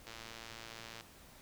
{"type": "click train", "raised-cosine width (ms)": 0.2, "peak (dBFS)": -30, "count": 108, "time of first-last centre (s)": [0.07, 1.009], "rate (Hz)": 114, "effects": ["pink hiss -58 dBFS RMS until 1.41 s"]}